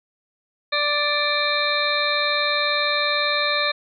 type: harmonic tone with a mistuned harmonic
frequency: 587.3 Hz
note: D5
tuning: in tune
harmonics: 1 / 2 / 3 / 4 / 6 / 7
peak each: -26 / -26 / -26 / -26 / -26 / -26 dBFS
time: 0.72-3.72 s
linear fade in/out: 10 ms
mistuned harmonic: 6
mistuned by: +77 cents
effects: none